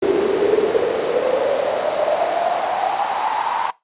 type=noise with high-pass filter sweep; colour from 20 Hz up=brown; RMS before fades=-19 dBFS; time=0.02-3.71 s; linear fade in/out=10 ms; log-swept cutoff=370 to 950 Hz; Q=8.8; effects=noise-tail reverb RT60 0.2 s tail -19 dB re dry + resampled to 8000 Hz